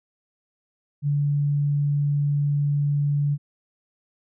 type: tone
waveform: sine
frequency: 144.4 Hz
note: D3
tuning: 29 cents flat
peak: -19 dBFS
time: 1.02-3.38 s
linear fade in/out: 50 ms
effects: none

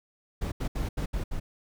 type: noise bursts at uneven times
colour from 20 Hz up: brown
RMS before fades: -30 dBFS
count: 6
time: 0.41-0.52 / 0.6-0.68 / 0.75-0.89 / 0.97-1.06 / 1.13-1.24 / 1.31-1.4 s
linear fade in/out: 10 ms
effects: none

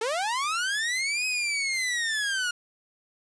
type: linear two-way sweep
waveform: sawtooth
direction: up then down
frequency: 419.9 to 2544 to 1420 Hz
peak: -22 dBFS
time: 0.01-2.51 s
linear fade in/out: 5 ms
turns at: 1.26 s
effects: resampled to 22050 Hz + 8-bit

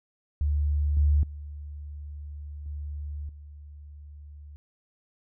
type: tone with level steps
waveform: sine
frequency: 73.42 Hz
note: D2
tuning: in tune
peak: -22 / -18 / -36 / -32 / -42 dBFS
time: 0.41-4.56 s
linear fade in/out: 0 ms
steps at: 0.97 / 1.23 / 2.66 / 3.29 s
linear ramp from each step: 2 ms
effects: none

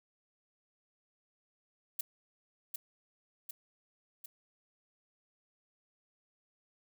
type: noise with echo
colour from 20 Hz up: violet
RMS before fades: -34 dBFS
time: 1.99-2.01 s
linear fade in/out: 5 ms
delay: 750 ms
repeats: 3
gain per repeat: -4 dB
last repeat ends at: 4.26 s
effects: none

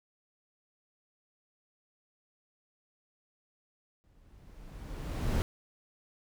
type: noise with exponential growth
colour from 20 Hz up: brown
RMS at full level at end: -26 dBFS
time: 4.04-5.42 s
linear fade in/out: 0 ms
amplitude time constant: 300 ms
effects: none

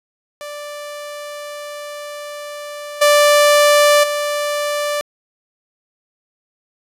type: tone with level steps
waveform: sawtooth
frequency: 587.3 Hz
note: D5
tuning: in tune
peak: -24 / -5 / -14 dBFS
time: 0.41-5.01 s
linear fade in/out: 0 ms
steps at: 3.01 / 4.03 s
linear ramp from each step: 10 ms
effects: resampled to 32000 Hz

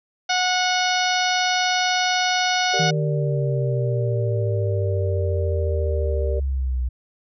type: harmonic tone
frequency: 732 Hz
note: F#5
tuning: 19 cents flat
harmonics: 1 / 2 / 3 / 4 / 5 / 6 / 7 / 8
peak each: -22 / -25 / -27 / -28 / -29 / -30 / -30 / -31 dBFS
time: 0.29-2.91 s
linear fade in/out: 10 ms
type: chord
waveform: sine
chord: G minor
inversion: none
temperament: equal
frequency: 392 / 466.2 / 587.3 Hz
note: G4 / Bb4 / D5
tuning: 0 / 0 / 0 cents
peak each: -29 dBFS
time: 2.73-6.4 s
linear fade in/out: 10 ms
type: exponential sweep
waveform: sine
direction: down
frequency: 160 to 61.2 Hz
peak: -20 dBFS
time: 2.79-6.89 s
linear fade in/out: 10 ms
effects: none

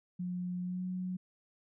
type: tone with pitch glide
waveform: sine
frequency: 179.4 to 183.28 Hz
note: F3 to F#3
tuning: +47 to -16 cents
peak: -34 dBFS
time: 0.19-1.17 s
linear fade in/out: 10 ms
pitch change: +37 cents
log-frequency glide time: 0.62-0.84 s
effects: none

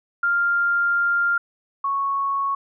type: tone pair in turn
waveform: sine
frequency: 1396.9 / 1106.2 Hz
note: F6 / C#6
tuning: 0 / -4 cents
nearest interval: major third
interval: 404 cents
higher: first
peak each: -17 / -20 dBFS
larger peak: first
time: 0.23-1.38 / 1.84-2.55 s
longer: first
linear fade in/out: 5 ms
effects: none

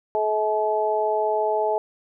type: harmonic tone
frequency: 214.3 Hz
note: A3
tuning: 45 cents flat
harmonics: 2 / 3 / 4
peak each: -24 / -24 / -24 dBFS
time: 0.15-1.78 s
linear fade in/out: 0 ms
effects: none

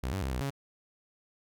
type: tone with pitch steps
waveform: sawtooth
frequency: 63.9 / 96 / 66.7 / 62.8 / 138.3 Hz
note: C2 / G2 / C2 / B1 / C#3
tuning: -40 / -36 / +34 / +30 / -4 cents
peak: -27 dBFS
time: 0.03-0.505 s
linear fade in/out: 10 ms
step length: 95 ms
effects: none

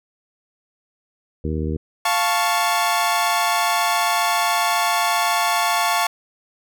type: harmonic tone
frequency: 78 Hz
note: D#2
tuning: 5 cents sharp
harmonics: 1 / 2 / 3 / 4 / 5 / 6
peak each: -24 / -27 / -29 / -30 / -31 / -32 dBFS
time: 1.44-1.77 s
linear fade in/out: 5 ms
type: chord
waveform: sawtooth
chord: F augmented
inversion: none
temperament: equal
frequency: 698.5 / 880 / 1108.7 Hz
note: F5 / A5 / C#6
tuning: 0 / 0 / 0 cents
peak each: -18 dBFS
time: 2.05-6.07 s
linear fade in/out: 5 ms
effects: none

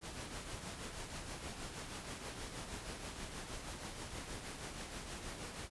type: noise with tremolo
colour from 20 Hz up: pink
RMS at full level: -44 dBFS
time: 0.01-5.7 s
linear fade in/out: 50 ms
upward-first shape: triangle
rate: 6.3 Hz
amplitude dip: 50%
effects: resampled to 24000 Hz

